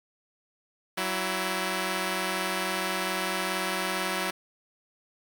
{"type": "tone pair together", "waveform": "5% pulse", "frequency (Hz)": [187.48, 332.6], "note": ["F#3", "E4"], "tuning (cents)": [23, 16], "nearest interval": "minor seventh", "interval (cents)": 993, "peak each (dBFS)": -19, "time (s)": [0.97, 4.31], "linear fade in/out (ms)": 10, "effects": ["9-bit"]}